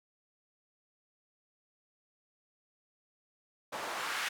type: noise with band-pass filter sweep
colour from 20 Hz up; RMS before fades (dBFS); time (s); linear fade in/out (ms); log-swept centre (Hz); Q
white; -37; 3.72-4.29; 10; 600 to 1900; 1.3
effects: none